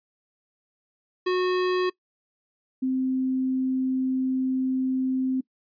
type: tone pair in turn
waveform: square / sine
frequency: 365.6 / 260.2 Hz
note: F#4 / C4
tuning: -21 / -9 cents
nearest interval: tritone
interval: 588 cents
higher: first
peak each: -22 dBFS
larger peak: neither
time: 1.26-1.9 / 2.82-5.41 s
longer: second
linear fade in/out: 10 ms
effects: noise-tail reverb RT60 0.1 s tail -22 dB re dry + resampled to 11025 Hz